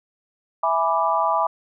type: chord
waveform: sine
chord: E dominant seventh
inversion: none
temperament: equal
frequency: 659.3 / 830.6 / 987.8 / 1174.7 Hz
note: E5 / G#5 / B5 / D6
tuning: 0 / 0 / 0 / 0 cents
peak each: -24 / -24 / -22 / -23 dBFS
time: 0.63-1.47 s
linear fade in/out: 5 ms
effects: none